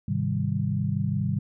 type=chord; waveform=sine; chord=Ab major seventh; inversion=none; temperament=equal; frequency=103.83 / 130.81 / 155.56 / 196 Hz; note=Ab2 / C3 / Eb3 / G3; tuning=0 / 0 / 0 / 0 cents; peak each=-29 dBFS; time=0.08-1.39 s; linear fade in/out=5 ms; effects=none